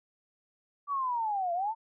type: linear two-way sweep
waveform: sine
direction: down then up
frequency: 1163 to 674 to 923 Hz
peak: -28 dBFS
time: 0.87-1.75 s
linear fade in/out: 50 ms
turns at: 1.53 s
effects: none